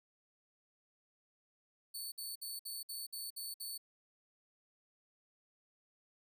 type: tone bursts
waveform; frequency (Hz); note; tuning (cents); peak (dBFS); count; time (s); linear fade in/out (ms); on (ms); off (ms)
15% pulse; 4469; C#8; +13; -35; 8; 1.94-3.779; 10; 180; 57
effects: none